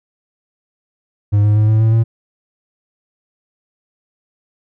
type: tone with pitch steps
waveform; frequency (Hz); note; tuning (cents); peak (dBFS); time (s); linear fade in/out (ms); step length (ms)
triangle; 102.9 / 104.94 / 107.02 / 109.14 / 111.31 / 113.52; G#2 / G#2 / A2 / A2 / A2 / A#2; -16 / +18 / -48 / -14 / +20 / -45; -7; 1.32-2.04; 20; 120
effects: none